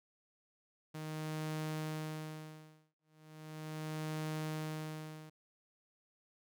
sawtooth tone with tremolo, 155.56 Hz, D#3, in tune, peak -33 dBFS, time 0.94-5.3 s, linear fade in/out 10 ms, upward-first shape sine, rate 0.37 Hz, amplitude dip 100%, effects none

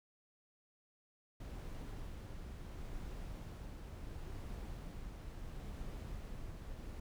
brown noise with tremolo, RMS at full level -45 dBFS, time 1.4-7 s, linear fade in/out 5 ms, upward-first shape sine, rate 0.72 Hz, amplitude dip 25%, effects none

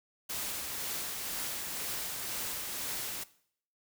white noise with tremolo, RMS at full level -36 dBFS, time 0.29-3.24 s, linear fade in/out 10 ms, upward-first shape triangle, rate 2 Hz, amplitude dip 30%, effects noise-tail reverb RT60 0.6 s tail -18 dB re dry

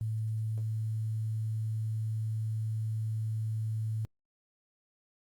sine tone with quantisation, 110 Hz, A2, in tune, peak -30 dBFS, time 0.01-4.05 s, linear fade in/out 0 ms, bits 10, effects Opus 32 kbps

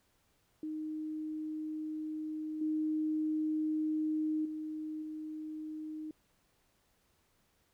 sine tone with level steps, 310 Hz, D#4, 6 cents flat, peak -36 / -30 / -37 / -39 dBFS, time 0.63-6.11 s, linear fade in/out 2 ms, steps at 2.61 / 4.45 / 5.02 s, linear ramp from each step 5 ms, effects pink hiss -73 dBFS RMS until 7.73 s

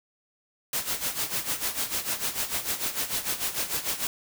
white noise with tremolo, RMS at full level -27 dBFS, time 0.73-4.07 s, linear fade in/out 2 ms, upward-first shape sine, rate 6.7 Hz, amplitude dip 75%, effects none

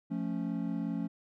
triangle chord, F augmented, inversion none, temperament equal, 174.61 / 220 / 277.2 Hz, F3 / A3 / C#4, 0 / 0 / 0 cents, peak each -34 dBFS, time 0.1-1.08 s, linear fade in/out 20 ms, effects none

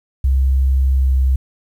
sine tone with pitch glide, 66.3 to 65.54 Hz, C2 to C2, +23 to +4 cents, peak -11 dBFS, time 0.24-1.36 s, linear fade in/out 5 ms, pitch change -19 cents, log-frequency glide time 0.95-1.15 s, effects 8-bit

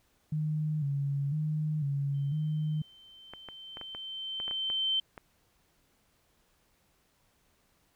sine tone with vibrato, 146.83 Hz, D3, in tune, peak -28 dBFS, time 0.32-2.82 s, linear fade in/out 5 ms, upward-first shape square, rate 1 Hz, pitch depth 77 cents each way
sine tone with exponential growth, 3100 Hz, G7, 20 cents flat, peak -25 dBFS, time 2.14-5 s, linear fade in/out 5 ms, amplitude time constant 620 ms
clicks, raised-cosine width 0.5 ms, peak -28 dBFS, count 10, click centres 3.336 / 3.487 / 3.771 / 3.813 / 3.949 / 4.401 / 4.48 / 4.511 / 4.701 / 5.178 s
effects pink hiss -70 dBFS RMS until 7.95 s

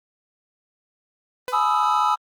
sawtooth tone with exponential decay, 501 Hz, B4, 25 cents sharp, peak -21 dBFS, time 1.48-1.69 s, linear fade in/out 0 ms, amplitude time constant 45 ms
triangle chord, E major seventh, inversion first, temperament equal with one note detuned, 847.6 / 987.8 / 1244.5 / 1318.5 Hz, G#5 / B5 / D#6 / E6, +35 / 0 / 0 / 0 cents, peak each -21 dBFS, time 1.52-2.16 s, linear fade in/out 20 ms
effects Opus 32 kbps

